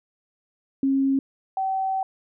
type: tone pair in turn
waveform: sine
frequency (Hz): 271 / 766.5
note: C#4 / G5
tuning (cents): -39 / -39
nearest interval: octave + tritone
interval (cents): 1800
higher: second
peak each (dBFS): -18 / -22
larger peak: first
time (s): 0.83-1.19 / 1.57-2.03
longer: second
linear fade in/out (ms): 2
effects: none